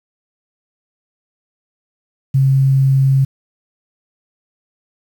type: tone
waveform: sine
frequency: 134.9 Hz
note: C#3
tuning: 47 cents flat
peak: -9 dBFS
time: 2.34-3.25 s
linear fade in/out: 10 ms
effects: 7-bit